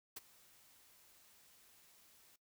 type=noise with ADSR envelope; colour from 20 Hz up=white; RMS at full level=-45 dBFS; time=0.16-2.36 s; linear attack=10 ms; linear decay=22 ms; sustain=-21 dB; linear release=5 ms; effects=noise-tail reverb RT60 0.1 s tail -17 dB re dry